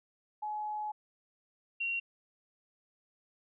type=tone pair in turn; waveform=sine; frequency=847 / 2749 Hz; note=G#5 / F7; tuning=+34 / -28 cents; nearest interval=octave + minor sixth; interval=2038 cents; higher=second; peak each=-34 / -31 dBFS; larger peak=second; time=0.42-0.92 / 1.8-2 s; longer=first; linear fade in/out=10 ms; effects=none